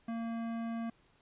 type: tone with tanh clipping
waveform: sine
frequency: 229.5 Hz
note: A#3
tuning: 27 cents flat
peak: -37 dBFS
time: 0.08-0.9 s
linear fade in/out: 5 ms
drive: 17 dB
effects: pink hiss -68 dBFS RMS until 1.21 s + resampled to 8000 Hz